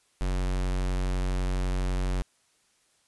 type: tone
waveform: square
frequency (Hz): 46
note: F#1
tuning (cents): -9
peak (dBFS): -26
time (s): 0.21-2.22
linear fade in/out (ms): 0
effects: white hiss -67 dBFS RMS until 3.07 s + resampled to 24000 Hz